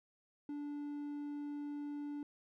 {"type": "tone", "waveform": "triangle", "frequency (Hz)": 291, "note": "D4", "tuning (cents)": -16, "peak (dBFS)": -38, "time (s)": [0.49, 2.23], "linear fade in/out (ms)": 2, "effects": []}